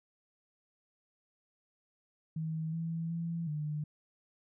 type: tone with pitch steps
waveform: sine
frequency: 159.4 / 164.7 / 167.5 / 150.6 Hz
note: D#3 / E3 / E3 / D3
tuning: +42 / -1 / +28 / +44 cents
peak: -33 dBFS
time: 2.36-3.84 s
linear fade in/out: 5 ms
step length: 370 ms
effects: none